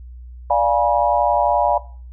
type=chord; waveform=sine; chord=D diminished seventh; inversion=none; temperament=equal with one note detuned; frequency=587.3 / 698.5 / 830.6 / 966.9 Hz; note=D5 / F5 / Ab5 / Cb6; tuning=0 / 0 / 0 / -37 cents; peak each=-19 dBFS; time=0.5-1.78 s; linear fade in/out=5 ms; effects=noise-tail reverb RT60 0.4 s tail -17 dB re dry + added 61 Hz sine -34 dBFS peak until 2.12 s